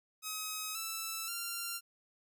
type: tone with pitch steps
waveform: 5% pulse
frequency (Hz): 1269 / 1322 / 1382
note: D#6 / E6 / F6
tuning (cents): +34 / +5 / -19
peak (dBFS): -26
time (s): 0.22-1.81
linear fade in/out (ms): 50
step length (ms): 530
effects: none